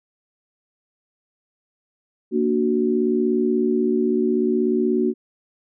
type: chord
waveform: sine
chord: Bb augmented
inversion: none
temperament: equal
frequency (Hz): 233.1 / 293.7 / 370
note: Bb3 / D4 / F#4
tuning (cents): 0 / 0 / 0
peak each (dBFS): -21 / -24 / -20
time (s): 2.31-5.14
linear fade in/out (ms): 50
effects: none